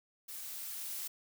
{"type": "noise with level ramp", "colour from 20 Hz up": "blue", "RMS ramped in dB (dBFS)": [-45, -40], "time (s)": [0.28, 1.08], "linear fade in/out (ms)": 10, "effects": []}